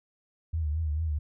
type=tone with vibrato; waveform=sine; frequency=77.78 Hz; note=D#2; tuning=in tune; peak=-26 dBFS; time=0.53-1.19 s; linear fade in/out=10 ms; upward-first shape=triangle; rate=4.5 Hz; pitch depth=110 cents each way; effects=none